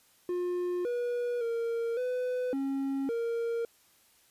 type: tone with pitch steps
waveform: triangle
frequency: 356.1 / 483.9 / 463.3 / 501 / 272.7 / 464.7 Hz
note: F4 / B4 / A#4 / B4 / C#4 / A#4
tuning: +34 / -35 / -11 / +25 / -28 / -5 cents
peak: -27 dBFS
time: 0.29-3.65 s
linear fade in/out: 2 ms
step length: 560 ms
effects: white hiss -64 dBFS RMS until 4.3 s + resampled to 32000 Hz